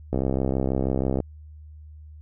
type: click train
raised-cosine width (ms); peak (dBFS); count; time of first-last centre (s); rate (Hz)
2; -11; 72; 0.13-1.203; 66.2
effects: added 76 Hz sine -41 dBFS peak until 2.21 s